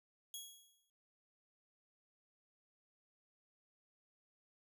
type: tone with exponential decay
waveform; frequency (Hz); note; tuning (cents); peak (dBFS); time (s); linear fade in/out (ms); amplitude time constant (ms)
15% pulse; 3322; G#7; 0; -36; 0.34-0.9; 1; 120
effects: none